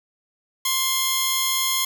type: tone pair together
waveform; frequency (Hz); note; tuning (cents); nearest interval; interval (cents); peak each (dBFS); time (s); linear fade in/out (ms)
10% pulse; 1052 / 3340; C6 / G#7; +9 / +9; octave + minor sixth; 2000; -15; 0.65-1.85; 5
effects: none